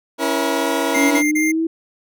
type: chord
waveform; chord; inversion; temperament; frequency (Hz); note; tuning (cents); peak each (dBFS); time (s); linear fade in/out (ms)
20% pulse; A# diminished; first; equal with one note detuned; 277.2 / 329.6 / 476.2; C#4 / E4 / A#4; 0 / 0 / +37; -17; 0.18-1.23; 50
type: tone bursts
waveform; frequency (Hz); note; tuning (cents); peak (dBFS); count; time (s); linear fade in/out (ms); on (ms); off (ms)
square; 2105; C7; +10; -19; 3; 0.94-1.52; 10; 170; 35
type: linear sweep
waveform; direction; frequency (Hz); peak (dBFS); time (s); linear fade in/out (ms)
sine; up; 277.2 to 329.6; -16; 0.96-1.67; 5
effects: none